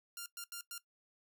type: tone bursts at uneven times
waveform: 5% pulse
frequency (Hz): 1396.9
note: F6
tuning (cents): 0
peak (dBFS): -31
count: 4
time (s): 0.17-0.26 / 0.37-0.44 / 0.52-0.61 / 0.71-0.78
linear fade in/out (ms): 2
effects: noise-tail reverb RT60 0.1 s tail -17 dB re dry